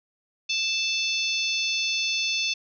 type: harmonic tone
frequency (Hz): 880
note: A5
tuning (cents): 0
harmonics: 3 / 4 / 5 / 6 / 7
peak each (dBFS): -27 / -29 / -31 / -33 / -34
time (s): 0.49-2.54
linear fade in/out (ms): 10
effects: none